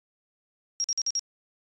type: tone bursts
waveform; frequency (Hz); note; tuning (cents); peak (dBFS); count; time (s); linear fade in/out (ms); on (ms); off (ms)
sine; 5610; F8; +7; -24; 5; 0.8-1.193; 0; 41; 47
effects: resampled to 16000 Hz